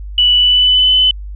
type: tone with pitch glide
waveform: sine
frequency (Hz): 2960 to 3019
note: F#7 to F#7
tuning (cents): 0 to +34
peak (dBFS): -7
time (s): 0.18-1.11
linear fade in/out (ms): 2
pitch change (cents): +34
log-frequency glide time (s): 0.35-0.91
effects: added 50 Hz sine -24 dBFS peak until 1.35 s